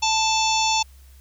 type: harmonic tone with a mistuned harmonic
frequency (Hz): 880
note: A5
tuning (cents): 0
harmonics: 1 / 3 / 4 / 5 / 6 / 7 / 8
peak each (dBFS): -21 / -26 / -27 / -28 / -29 / -29 / -30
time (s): 0.02-0.83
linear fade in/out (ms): 10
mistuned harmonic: 6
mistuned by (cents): +61
effects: added 66 Hz sine -45 dBFS peak until 1.2 s + white hiss -57 dBFS RMS until 1.2 s